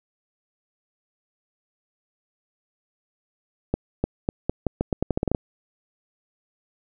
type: accelerating click train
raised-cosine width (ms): 2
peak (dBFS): -8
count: 14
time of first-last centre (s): 3.74-5.348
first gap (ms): 300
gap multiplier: 0.83
effects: none